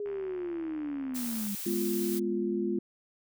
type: linear sweep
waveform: sine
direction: down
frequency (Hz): 415.3 to 197.5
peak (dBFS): -32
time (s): 0-1.55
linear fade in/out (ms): 2
type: click train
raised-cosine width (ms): 0.5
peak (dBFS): -34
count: 103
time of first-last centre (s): 0.06-1.467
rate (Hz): 72.5
type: noise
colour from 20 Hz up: blue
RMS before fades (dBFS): -38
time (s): 1.14-2.2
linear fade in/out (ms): 20
type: chord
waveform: sine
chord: F diminished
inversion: first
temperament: equal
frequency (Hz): 207.7 / 246.9 / 349.2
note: Ab3 / Cb4 / F4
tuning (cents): 0 / 0 / 0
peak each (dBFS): -32 / -35 / -30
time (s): 1.66-2.79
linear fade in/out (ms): 5
effects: none